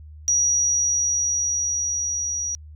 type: tone with level ramp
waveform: sine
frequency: 5780 Hz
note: F#8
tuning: 41 cents flat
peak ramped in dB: -16 to -24 dBFS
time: 0.28-2.55 s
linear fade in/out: 0 ms
effects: added 76 Hz sine -39 dBFS peak until 2.75 s